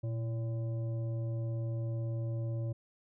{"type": "tone with frequency modulation", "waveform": "sine", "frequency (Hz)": 117, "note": "A#2", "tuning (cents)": 7, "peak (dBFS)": -32, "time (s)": [0.03, 2.73], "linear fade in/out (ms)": 10, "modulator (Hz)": 450, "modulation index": 0.39, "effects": []}